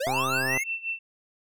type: linear sweep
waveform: square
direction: up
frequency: 492.4 to 2217 Hz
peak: -27 dBFS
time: 0-0.64 s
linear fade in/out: 10 ms
type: click train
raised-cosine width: 1 ms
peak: -18 dBFS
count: 67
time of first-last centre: 0.07-0.574 s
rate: 131 Hz
type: tone with tremolo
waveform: sine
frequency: 2687 Hz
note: E7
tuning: 33 cents sharp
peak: -26 dBFS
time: 0.14-0.99 s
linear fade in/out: 5 ms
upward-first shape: sine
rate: 5.6 Hz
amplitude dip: 85%
effects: none